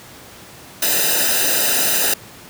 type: noise with comb filter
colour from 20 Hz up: white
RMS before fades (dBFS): -17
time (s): 0.82-2.14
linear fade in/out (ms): 5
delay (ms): 0.9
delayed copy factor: -0.8
effects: pink hiss -40 dBFS RMS until 2.49 s + high-pass 80 Hz 12 dB/octave